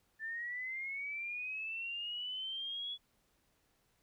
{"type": "linear sweep", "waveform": "sine", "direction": "up", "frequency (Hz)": [1758, 3400], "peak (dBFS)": -38, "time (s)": [0.19, 2.98], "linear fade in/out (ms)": 50, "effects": ["pink hiss -75 dBFS RMS until 4.02 s"]}